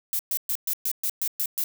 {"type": "noise bursts", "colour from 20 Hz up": "violet", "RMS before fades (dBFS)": -26, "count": 9, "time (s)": [0.13, 1.639], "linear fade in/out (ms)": 0, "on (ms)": 61, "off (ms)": 120, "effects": []}